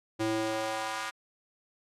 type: tone with high-pass filter sweep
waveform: square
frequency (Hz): 110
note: A2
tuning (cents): 0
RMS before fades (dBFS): -32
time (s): 0.19-1.11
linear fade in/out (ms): 20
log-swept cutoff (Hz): 250 to 1300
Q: 1.6
effects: low-pass 9000 Hz 12 dB/octave + AAC 64 kbps